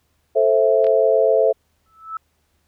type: chord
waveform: sine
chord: A minor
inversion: none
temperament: just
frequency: 440 / 528 / 660 Hz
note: A4 / C5 / E5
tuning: 0 / +16 / +2 cents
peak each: -17 dBFS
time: 0.35-1.53 s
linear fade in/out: 20 ms
type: clicks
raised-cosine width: 0.3 ms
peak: -21 dBFS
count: 2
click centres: 0.844 / 0.868 s
type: tone with exponential growth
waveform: sine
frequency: 1311 Hz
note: E6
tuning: 10 cents flat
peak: -22 dBFS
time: 1.86-2.17 s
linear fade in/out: 2 ms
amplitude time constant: 66 ms
effects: added 78 Hz sine -67 dBFS peak until 2.67 s + pink hiss -67 dBFS RMS until 2.67 s